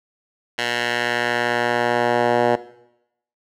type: tone with band-pass filter sweep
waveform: 10% pulse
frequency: 120.3 Hz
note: B2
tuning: 45 cents flat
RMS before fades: -20 dBFS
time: 0.58-2.56 s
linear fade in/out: 10 ms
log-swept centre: 2600 to 730 Hz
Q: 1.1
effects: noise-tail reverb RT60 0.8 s tail -17 dB re dry